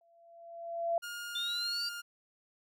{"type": "tone with exponential growth", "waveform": "sine", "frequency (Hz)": 677, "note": "E5", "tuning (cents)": 46, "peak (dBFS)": -26, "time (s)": [0.01, 0.98], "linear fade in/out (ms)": 2, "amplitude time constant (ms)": 210}
{"type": "tone with pitch glide", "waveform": "sawtooth", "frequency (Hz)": [1419, 1410], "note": ["F6", "F6"], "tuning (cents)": [27, 16], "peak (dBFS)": -36, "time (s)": [1.02, 2.02], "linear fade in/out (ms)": 20, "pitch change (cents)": -11, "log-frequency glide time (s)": [1.29, 1.42]}
{"type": "linear sweep", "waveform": "sine", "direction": "up", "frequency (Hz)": [3520, 4700], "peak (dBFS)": -33, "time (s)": [1.35, 1.89], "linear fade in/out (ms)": 5}
{"effects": []}